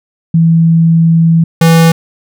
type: tone pair in turn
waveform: sine / square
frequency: 164.81 / 164.81 Hz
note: E3 / E3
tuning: 0 / 0 cents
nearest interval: unison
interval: 0 cents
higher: neither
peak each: -4 / -4 dBFS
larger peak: neither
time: 0.34-1.44 / 1.61-1.92 s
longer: first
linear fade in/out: 5 ms
effects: none